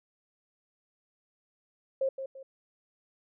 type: tone with echo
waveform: sine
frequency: 535 Hz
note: C5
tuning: 38 cents sharp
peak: -25 dBFS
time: 2.01-2.09 s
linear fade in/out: 5 ms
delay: 170 ms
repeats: 2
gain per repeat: -9 dB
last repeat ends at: 2.43 s
effects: none